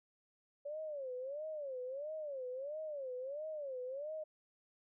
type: tone with vibrato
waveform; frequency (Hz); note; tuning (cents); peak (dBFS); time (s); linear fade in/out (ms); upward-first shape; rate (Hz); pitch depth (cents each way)
sine; 561; C#5; +21; -40; 0.65-4.24; 10; sine; 1.5; 200
effects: none